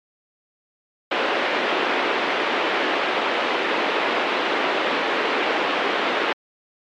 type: band-pass noise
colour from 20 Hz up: pink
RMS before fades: -22 dBFS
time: 1.11-6.33 s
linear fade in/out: 5 ms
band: 320 to 3200 Hz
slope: 24 dB/octave
effects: MP3 64 kbps